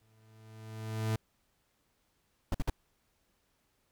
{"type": "tone with exponential growth", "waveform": "40% pulse", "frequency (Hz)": 110, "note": "A2", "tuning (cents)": 0, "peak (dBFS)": -27, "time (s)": [0.01, 1.16], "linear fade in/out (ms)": 5, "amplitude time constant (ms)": 250}
{"type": "noise bursts", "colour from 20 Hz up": "brown", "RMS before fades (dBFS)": -29, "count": 3, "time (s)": [2.52, 2.699], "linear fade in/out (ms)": 2, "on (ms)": 25, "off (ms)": 52}
{"effects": ["pink hiss -75 dBFS RMS until 3.91 s"]}